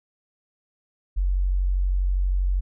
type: tone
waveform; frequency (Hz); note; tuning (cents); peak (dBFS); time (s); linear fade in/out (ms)
sine; 46.25; F#1; 0; -19; 1.16-2.61; 20
effects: none